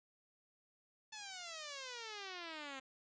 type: exponential sweep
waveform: 5% pulse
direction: down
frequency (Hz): 880 to 261.6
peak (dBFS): -34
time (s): 1.12-2.8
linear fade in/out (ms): 10
effects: resampled to 16000 Hz + 11-bit